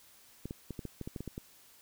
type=clicks; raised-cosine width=3 ms; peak=-26 dBFS; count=11; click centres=0.456 / 0.509 / 0.707 / 0.792 / 0.853 / 1.013 / 1.075 / 1.162 / 1.206 / 1.277 / 1.379 s; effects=white hiss -60 dBFS RMS until 1.81 s